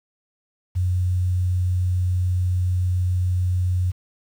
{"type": "tone", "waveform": "sine", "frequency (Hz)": 90.7, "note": "F#2", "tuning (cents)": -34, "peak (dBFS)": -18, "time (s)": [0.75, 3.92], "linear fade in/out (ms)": 20, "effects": ["8-bit"]}